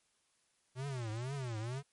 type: tone with vibrato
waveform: square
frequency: 123.47 Hz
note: B2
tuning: in tune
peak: -38 dBFS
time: 0.75-1.83 s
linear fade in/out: 50 ms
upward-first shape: triangle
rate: 2.1 Hz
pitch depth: 270 cents each way
effects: white hiss -75 dBFS RMS until 1.92 s + MP3 48 kbps